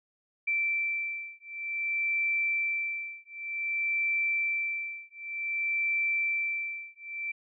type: beating tone pair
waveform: sine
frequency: 2338 / 2338.54 Hz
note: D7 / D7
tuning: -8 / -8 cents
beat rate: 0.54 Hz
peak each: -31 dBFS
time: 0.47-7.32 s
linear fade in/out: 10 ms
effects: none